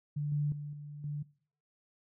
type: tone with level steps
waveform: sine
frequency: 146.83 Hz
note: D3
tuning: in tune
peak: -31 / -28 / -38 / -42 / -34 dBFS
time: 0.16-1.23 s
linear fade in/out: 10 ms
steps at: 0.32 / 0.52 / 0.73 / 1.04 s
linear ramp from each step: 2 ms
effects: noise-tail reverb RT60 0.5 s tail -21 dB re dry